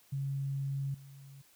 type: tone with level steps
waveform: sine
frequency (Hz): 137.7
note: C#3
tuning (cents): -11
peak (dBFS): -32 / -49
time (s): 0.12-1.42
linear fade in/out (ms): 10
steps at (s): 0.94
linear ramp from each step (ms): 5
effects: white hiss -64 dBFS RMS until 1.55 s